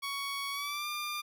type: tone with pitch glide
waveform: 15% pulse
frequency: 1117 to 1197.2 Hz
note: C#6 to D6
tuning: +13 to +33 cents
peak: -28 dBFS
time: 0.02-1.22 s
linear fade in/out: 20 ms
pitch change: +120 cents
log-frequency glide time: 0.51-0.87 s
effects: none